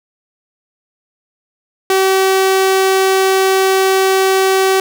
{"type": "tone", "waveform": "sawtooth", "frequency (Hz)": 382.2, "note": "G4", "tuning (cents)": -44, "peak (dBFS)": -6, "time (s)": [1.9, 4.8], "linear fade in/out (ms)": 2, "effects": []}